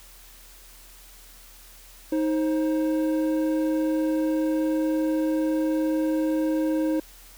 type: tone pair together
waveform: triangle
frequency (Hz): 314.1 / 530.5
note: D#4 / C5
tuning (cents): +16 / +24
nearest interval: major sixth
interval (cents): 908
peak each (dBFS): -20 / -27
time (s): 2.12-7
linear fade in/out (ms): 5
effects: added 40 Hz sine -50 dBFS peak until 7.37 s + white hiss -50 dBFS RMS until 7.37 s